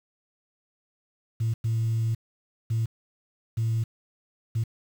sine tone bursts at uneven times, 113 Hz, A2, 47 cents sharp, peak -21 dBFS, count 5, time 1.4-1.54 / 1.64-2.15 / 2.7-2.86 / 3.57-3.84 / 4.55-4.64 s, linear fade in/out 10 ms, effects tanh soft clip ceiling -20 dBFS + 8-bit

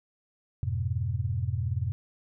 sine chord, F diminished, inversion none, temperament just, 87.31 / 104.77 / 125.72 Hz, F2 / Ab2 / Cb3, 0 / +16 / +31 cents, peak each -31 dBFS, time 0.63-1.92 s, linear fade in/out 0 ms, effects none

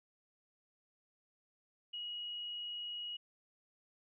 sine tone, 2900 Hz, F#7, 35 cents flat, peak -40 dBFS, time 1.93-3.17 s, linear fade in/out 10 ms, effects none

